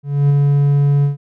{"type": "tone with ADSR envelope", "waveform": "triangle", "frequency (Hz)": 142.5, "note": "C#3", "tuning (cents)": 48, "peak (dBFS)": -6, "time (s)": [0.03, 1.17], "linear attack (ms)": 270, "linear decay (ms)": 6, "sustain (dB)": -2, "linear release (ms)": 130, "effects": []}